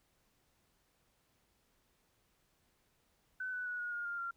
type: tone with pitch steps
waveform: sine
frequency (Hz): 1512 / 1489.5 / 1467.3 / 1445.4 / 1423.8 / 1402.6 / 1381.7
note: F#6 / F#6 / F#6 / F#6 / F6 / F6 / F6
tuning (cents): +37 / +11 / -15 / -41 / +33 / +7 / -19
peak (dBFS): -37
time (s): 3.4-4.31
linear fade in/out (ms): 5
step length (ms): 130
effects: pink hiss -75 dBFS RMS until 4.36 s